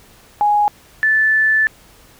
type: tone pair in turn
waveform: sine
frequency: 830 / 1751.6 Hz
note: G#5 / A6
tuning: -1 / -8 cents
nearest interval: octave + minor second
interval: 1293 cents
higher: second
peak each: -11 dBFS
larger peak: neither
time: 0.41-0.68 / 1.03-1.67 s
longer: second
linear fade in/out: 0 ms
effects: pink hiss -47 dBFS RMS until 2.19 s